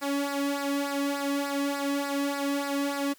sawtooth tone with flanger, 281.5 Hz, C#4, 27 cents sharp, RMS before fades -29 dBFS, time 0.01-3.14 s, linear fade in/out 20 ms, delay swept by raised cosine 0.3 to 1.4 ms, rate 3.4 Hz, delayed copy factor -0.75, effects white hiss -58 dBFS RMS until 3.18 s

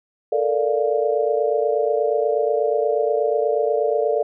sine chord, Bb major seventh, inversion third, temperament equal with one note detuned, 440 / 468.3 / 587.3 / 698.5 Hz, A4 / Bb4 / D5 / F5, 0 / +8 / 0 / 0 cents, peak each -21 / -23 / -22 / -26 dBFS, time 0.32-4.23 s, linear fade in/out 5 ms, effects none

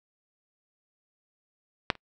clicks, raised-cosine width 0.3 ms, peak -6 / -30 dBFS, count 2, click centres 1.902 / 1.953 s, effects noise-tail reverb RT60 0.1 s tail -25 dB re dry

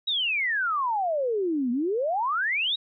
sine exponential two-way sweep, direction down then up, 3900 to 233.1 to 3900 Hz, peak -23 dBFS, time 0.07-2.76 s, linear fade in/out 10 ms, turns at 1.71 s, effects none

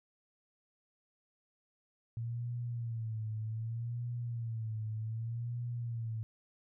sine tone with vibrato, 114.5 Hz, A#2, 31 cents flat, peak -35 dBFS, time 2.17-6.23 s, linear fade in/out 0 ms, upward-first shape sine, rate 0.65 Hz, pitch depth 87 cents each way, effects none

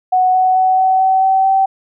sine tone with pitch steps, 740 / 745.1 / 750.3 / 755.5 / 760.8 / 766.1 / 771.4 Hz, F#5 / F#5 / F#5 / F#5 / F#5 / G5 / G5, 0 / +12 / +24 / +36 / +48 / -40 / -28 cents, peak -9 dBFS, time 0.12-1.66 s, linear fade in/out 10 ms, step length 220 ms, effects none

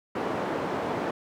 white band-pass noise, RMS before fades -30 dBFS, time 0.15-1.11 s, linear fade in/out 5 ms, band 170 to 780 Hz, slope 12 dB/octave, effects none

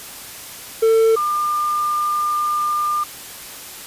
triangle / sine tone pair in turn, 447.9 / 1201.3 Hz, A4 / D6, +31 / +39 cents, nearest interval octave + perfect fourth, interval 1708 cents, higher second, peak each -9 / -17 dBFS, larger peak first, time 0.82-1.16 / 1.16-3.04 s, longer second, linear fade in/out 10 ms, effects white hiss -35 dBFS RMS until 3.86 s + resampled to 32000 Hz

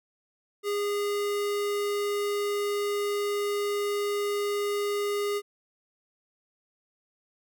square tone, 409.2 Hz, G#4, 26 cents flat, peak -27 dBFS, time 0.63-5.42 s, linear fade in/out 50 ms, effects none

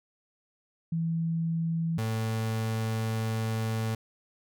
sine / 35% pulse tone pair in turn, 164.81 / 111.42 Hz, E3 / A2, 0 / +22 cents, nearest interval perfect fifth, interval 678 cents, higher first, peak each -26 dBFS, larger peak neither, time 0.92-1.98 / 1.98-3.95 s, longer second, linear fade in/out 5 ms, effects none

